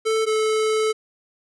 square tone pair in turn, 441.3 / 435.2 Hz, A4 / A4, +5 / -19 cents, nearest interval unison, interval 24 cents, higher first, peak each -19 dBFS, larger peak neither, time 0.05-0.26 / 0.26-0.93 s, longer second, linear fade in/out 20 ms, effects resampled to 24000 Hz

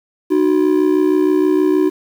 triangle ring-modulated tone, 337.8 Hz, E4, 42 cents sharp, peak -6 dBFS, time 0.3-1.9 s, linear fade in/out 20 ms, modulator 33.2 Hz, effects 7-bit

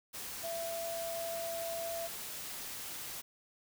sine tone in noise, 670 Hz, E5, 28 cents sharp, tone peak -37 dBFS, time 0.43-2.08 s, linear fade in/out 20 ms, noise white, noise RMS -43 dBFS, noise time 0.13-3.22 s, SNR +3 dB, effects none

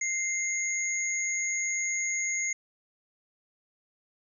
sine tone pair together, 2093 / 6654 Hz, C7 / G#8, 0 / +2 cents, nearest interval octave + minor sixth, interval 2002 cents, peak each -30 / -30 dBFS, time 0.01-2.53 s, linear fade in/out 5 ms, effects none

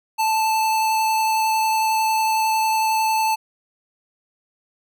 square tone with vibrato, 879 Hz, A5, 2 cents flat, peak -18 dBFS, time 0.18-3.36 s, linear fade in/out 20 ms, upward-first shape sine, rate 11 Hz, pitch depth 8 cents each way, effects none

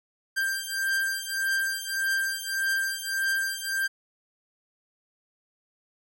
45% pulse beating tone pair, 1580 / 1581.7 Hz, G6 / G6, +13 / +15 cents, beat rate 1.7 Hz, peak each -29 dBFS, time 0.36-3.88 s, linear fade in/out 20 ms, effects none

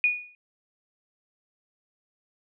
sine tone with exponential decay, 2458 Hz, D#7, 22 cents flat, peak -16 dBFS, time 0.04-0.35 s, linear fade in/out 1 ms, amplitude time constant 67 ms, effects none

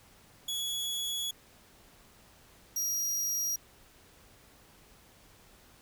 sawtooth tone pair in turn, 3373 / 5717 Hz, G#7 / F8, +26 / +40 cents, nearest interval major sixth, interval 914 cents, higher second, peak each -29 / -27 dBFS, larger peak second, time 0.48-1.31 / 2.76-3.56 s, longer first, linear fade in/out 5 ms, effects pink hiss -59 dBFS RMS until 5.81 s

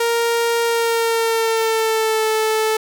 sawtooth tone with pitch glide, 466.2 to 437.5 Hz, A#4 to A4, 0 to -10 cents, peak -12 dBFS, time 0-2.77 s, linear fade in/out 5 ms, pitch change -110 cents, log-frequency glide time 0.63-2.27 s, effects none

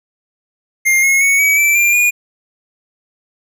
square tone with pitch steps, 2117 / 2168 / 2220 / 2273 / 2327 / 2383 / 2440 Hz, C7 / C#7 / C#7 / C#7 / D7 / D7 / D#7, +20 / -39 / +2 / +43 / -17 / +25 / -34 cents, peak -10 dBFS, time 0.85-2.11 s, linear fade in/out 20 ms, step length 180 ms, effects none

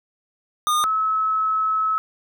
square / sine tone pair in turn, 1221 / 1293.6 Hz, D#6 / E6, -33 / -33 cents, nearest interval minor second, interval 100 cents, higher second, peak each -18 dBFS, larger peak neither, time 0.67-0.84 / 0.84-1.98 s, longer second, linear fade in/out 0 ms, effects none

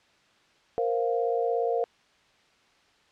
sine chord, Bb suspended second, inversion none, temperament equal, 466.2 / 523.3 / 698.5 Hz, Bb4 / C5 / F5, 0 / 0 / 0 cents, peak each -26 / -31 / -29 dBFS, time 0.78-1.84 s, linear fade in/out 0 ms, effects white hiss -62 dBFS RMS until 3.11 s + low-pass 4000 Hz 12 dB/octave

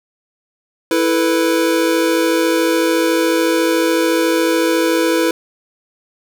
square chord, E suspended fourth, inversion none, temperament equal, 329.6 / 440 / 493.9 Hz, E4 / A4 / B4, 0 / 0 / 0 cents, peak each -16 / -22 / -18 dBFS, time 0.91-5.31 s, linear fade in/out 2 ms, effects none

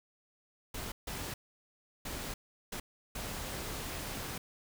pink noise bursts at uneven times, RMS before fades -40 dBFS, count 5, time 0.74-0.92 / 1.07-1.34 / 2.05-2.34 / 2.72-2.8 / 3.15-4.38 s, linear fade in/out 5 ms, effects none

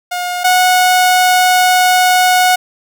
sawtooth tone pair in turn, 716 / 732.7 Hz, F5 / F#5, +43 / -17 cents, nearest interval unison, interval 40 cents, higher second, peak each -13 / -4 dBFS, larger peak second, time 0.11-0.44 / 0.44-2.56 s, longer second, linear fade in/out 10 ms, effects none

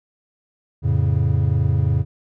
triangle chord, F augmented, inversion none, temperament equal, 87.31 / 110 / 138.59 Hz, F2 / A2 / C#3, 0 / 0 / 0 cents, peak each -18 dBFS, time 0.82-2.05 s, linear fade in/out 50 ms, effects none

